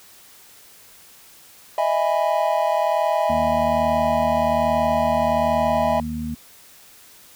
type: chord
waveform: triangle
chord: E major seventh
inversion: third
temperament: just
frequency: 618.1 / 659.3 / 824.1 / 988.9 Hz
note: D#5 / E5 / G#5 / B5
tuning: -12 / 0 / -14 / +2 cents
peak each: -21 / -20 / -21 / -24 dBFS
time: 1.78-6 s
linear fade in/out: 2 ms
type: harmonic tone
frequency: 77.78 Hz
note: D#2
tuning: in tune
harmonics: 1 / 2 / 3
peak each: -32 / -33 / -26 dBFS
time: 3.29-6.35 s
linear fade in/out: 10 ms
effects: white hiss -48 dBFS RMS until 7.35 s